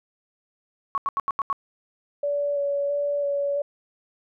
sine tone bursts, 1108.7 Hz, C#6, in tune, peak -21 dBFS, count 6, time 0.95-1.528 s, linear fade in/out 0 ms, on 28 ms, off 82 ms
sine tone with vibrato, 571 Hz, D5, 49 cents flat, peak -22 dBFS, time 2.23-3.62 s, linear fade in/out 5 ms, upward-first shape square, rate 1.5 Hz, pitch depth 13 cents each way
effects none

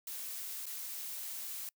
blue noise with dropouts, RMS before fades -42 dBFS, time 0.07-1.69 s, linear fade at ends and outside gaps 2 ms, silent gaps 0.657-0.665 s, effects noise-tail reverb RT60 0.1 s tail -26 dB re dry

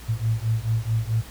sine beating tone pair, 110 / 114.6 Hz, A2 / A#2, 0 / -29 cents, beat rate 4.6 Hz, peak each -24 dBFS, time 0.08-1.22 s, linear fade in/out 20 ms, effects added 60 Hz sine -39 dBFS peak until 1.3 s + pink hiss -44 dBFS RMS until 1.3 s

